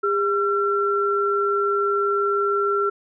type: tone pair together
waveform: sine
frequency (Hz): 403.3 / 1356.5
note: G4 / E6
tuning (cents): +49 / +49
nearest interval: octave + major sixth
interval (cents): 2100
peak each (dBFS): -21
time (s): 0.03-2.9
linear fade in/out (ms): 10
effects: none